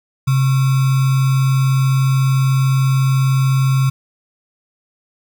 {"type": "tone with sample-and-hold", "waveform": "sine", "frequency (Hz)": 133.1, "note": "C3", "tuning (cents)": 30, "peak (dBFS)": -11, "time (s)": [0.27, 3.9], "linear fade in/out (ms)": 10, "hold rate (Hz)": 1225, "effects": []}